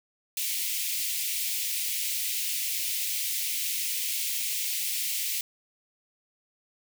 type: high-pass noise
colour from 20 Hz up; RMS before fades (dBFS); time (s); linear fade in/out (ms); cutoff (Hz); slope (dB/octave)
white; -30; 0.37-5.41; 2; 2100; 48
effects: none